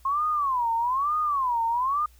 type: tone with vibrato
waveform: sine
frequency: 1061 Hz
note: C6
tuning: 24 cents sharp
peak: -22 dBFS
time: 0.05-2.06 s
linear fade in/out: 5 ms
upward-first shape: sine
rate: 1.1 Hz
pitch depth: 260 cents each way
effects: added 60 Hz sine -52 dBFS peak until 2.19 s + white hiss -61 dBFS RMS until 2.19 s